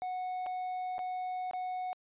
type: tone with dropouts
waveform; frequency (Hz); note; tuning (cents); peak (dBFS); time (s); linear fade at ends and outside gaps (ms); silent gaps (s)
triangle; 736; F#5; -9; -32; 0.02-1.93; 0; 0.462-0.466 / 0.982-0.991 / 1.511-1.534
effects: resampled to 8000 Hz